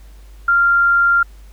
sine tone, 1390 Hz, F6, 9 cents flat, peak -10 dBFS, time 0.48-1.23 s, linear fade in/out 5 ms, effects added 50 Hz sine -37 dBFS peak until 1.52 s + pink hiss -52 dBFS RMS until 1.52 s

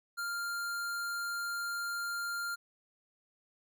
square tone, 1396.9 Hz, F6, in tune, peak -35 dBFS, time 0.17-2.56 s, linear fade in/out 20 ms, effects none

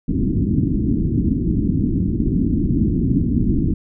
white low-pass noise, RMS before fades -18 dBFS, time 0.08-3.74 s, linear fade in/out 5 ms, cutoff 310 Hz, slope 48 dB/octave, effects none

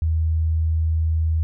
sine tone, 80.2 Hz, E2, 47 cents flat, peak -17 dBFS, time 0.02-1.43 s, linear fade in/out 0 ms, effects none

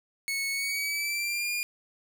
sawtooth tone with pitch glide, 2205 to 2418 Hz, C#7 to D7, -10 to +50 cents, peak -25 dBFS, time 0.28-1.63 s, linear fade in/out 0 ms, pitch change +160 cents, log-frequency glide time 0.51-1.51 s, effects none

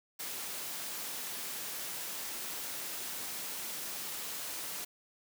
white high-pass noise, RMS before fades -40 dBFS, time 0.19-4.85 s, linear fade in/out 10 ms, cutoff 150 Hz, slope 12 dB/octave, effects none

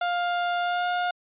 30% pulse tone with pitch glide, 703 to 712.8 Hz, F5 to F5, +11 to +35 cents, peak -21 dBFS, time 0.01-1.11 s, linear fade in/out 5 ms, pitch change +24 cents, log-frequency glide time 0.6-0.87 s, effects resampled to 8000 Hz

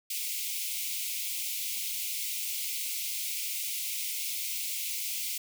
white high-pass noise, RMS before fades -34 dBFS, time 0.1-5.38 s, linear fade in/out 5 ms, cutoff 2100 Hz, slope 96 dB/octave, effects none

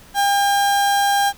35% pulse tone, 803 Hz, G5, 41 cents sharp, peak -13 dBFS, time 0.14-1.33 s, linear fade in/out 50 ms, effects pink hiss -46 dBFS RMS until 1.37 s

